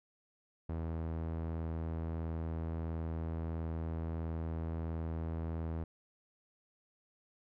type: tone with low-pass filter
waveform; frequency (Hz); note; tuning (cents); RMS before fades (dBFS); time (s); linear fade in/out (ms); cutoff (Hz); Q
sawtooth; 81.5; E2; -19; -38; 0.69-5.84; 5; 1100; 0.53
effects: none